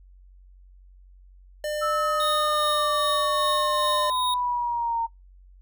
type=tone; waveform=square; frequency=600 Hz; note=D5; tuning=37 cents sharp; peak=-27 dBFS; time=1.64-4.1 s; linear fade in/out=2 ms
type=exponential sweep; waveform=sine; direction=down; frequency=1318.5 to 914 Hz; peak=-23 dBFS; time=1.81-5.07 s; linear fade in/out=20 ms
type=tone with tremolo; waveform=square; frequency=3736 Hz; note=A#7; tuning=3 cents sharp; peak=-26 dBFS; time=2.2-4.34 s; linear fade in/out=2 ms; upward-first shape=triangle; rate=2.5 Hz; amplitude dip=50%
effects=noise-tail reverb RT60 0.2 s tail -25 dB re dry + added 46 Hz sine -48 dBFS peak until 5.61 s